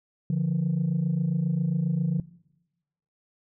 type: tone pair together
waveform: sine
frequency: 145 / 172.44 Hz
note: D3 / F3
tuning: -22 / -22 cents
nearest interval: minor third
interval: 300 cents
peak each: -24 dBFS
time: 0.3-2.2 s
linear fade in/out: 2 ms
effects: noise-tail reverb RT60 1.0 s tail -23 dB re dry + tanh soft clip ceiling -19 dBFS